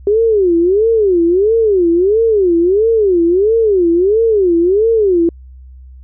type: tone with vibrato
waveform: sine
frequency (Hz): 392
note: G4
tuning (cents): 0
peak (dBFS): -8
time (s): 0.07-5.29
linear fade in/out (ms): 2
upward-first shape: sine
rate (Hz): 1.5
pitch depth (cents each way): 270
effects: added 64 Hz sine -33 dBFS peak until 6.03 s